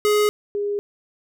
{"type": "tone pair in turn", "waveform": ["square", "sine"], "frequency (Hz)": [418.7, 408.7], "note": ["G#4", "G#4"], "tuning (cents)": [14, -28], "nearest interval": "unison", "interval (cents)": 42, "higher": "first", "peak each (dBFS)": [-16, -21], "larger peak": "first", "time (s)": [[0.05, 0.29], [0.55, 0.79]], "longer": "neither", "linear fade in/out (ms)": 0, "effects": []}